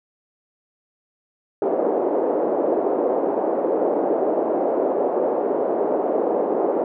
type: band-pass noise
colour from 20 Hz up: white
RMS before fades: -21 dBFS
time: 1.62-6.84 s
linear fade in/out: 2 ms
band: 320 to 610 Hz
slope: 24 dB/octave
effects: none